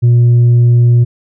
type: tone with tanh clipping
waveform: triangle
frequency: 120 Hz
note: B2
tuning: 49 cents flat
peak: -5 dBFS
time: 0.02-1.05 s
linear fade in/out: 20 ms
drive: 7 dB
effects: none